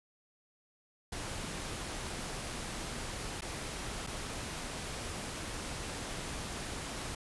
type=noise with dropouts; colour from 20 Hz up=pink; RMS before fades=-40 dBFS; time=1.12-7.15 s; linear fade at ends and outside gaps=5 ms; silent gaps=3.409-3.419 / 4.067-4.071 s; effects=resampled to 24000 Hz